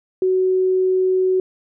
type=tone; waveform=sine; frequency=373 Hz; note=F#4; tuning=14 cents sharp; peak=-14 dBFS; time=0.22-1.4 s; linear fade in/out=2 ms; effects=none